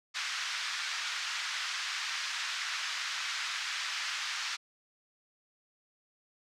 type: band-pass noise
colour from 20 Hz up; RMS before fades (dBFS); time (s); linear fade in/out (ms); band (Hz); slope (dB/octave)
pink; -36; 0.14-4.57; 20; 1300 to 6000; 24
effects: none